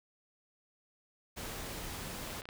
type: noise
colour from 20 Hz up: pink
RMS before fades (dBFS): -42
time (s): 1.36-2.42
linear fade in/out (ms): 20
type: clicks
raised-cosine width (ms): 0.3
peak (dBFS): -30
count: 7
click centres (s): 2.274 / 2.304 / 2.35 / 2.384 / 2.419 / 2.455 / 2.489
effects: none